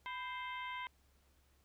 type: harmonic tone with a mistuned harmonic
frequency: 523.3 Hz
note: C5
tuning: in tune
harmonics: 2 / 3 / 4 / 5 / 6 / 7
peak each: -43 / -51 / -46 / -56 / -52 / -59 dBFS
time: 0.06-0.87 s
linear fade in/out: 0 ms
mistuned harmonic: 2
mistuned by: -84 cents
effects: added 68 Hz sine -70 dBFS peak until 1.64 s + pink hiss -74 dBFS RMS until 1.64 s